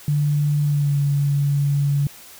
sine tone with pitch glide, 146.83 to 142.16 Hz, D3 to C#3, 0 to +44 cents, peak -16 dBFS, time 0.08-2.07 s, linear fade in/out 2 ms, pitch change -56 cents, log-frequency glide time 0.64-0.97 s, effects white hiss -43 dBFS RMS until 2.39 s

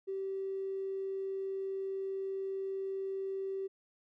triangle tone with tanh clipping, 386.8 Hz, G4, 23 cents flat, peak -34 dBFS, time 0.07-3.68 s, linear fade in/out 20 ms, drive 2 dB, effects none

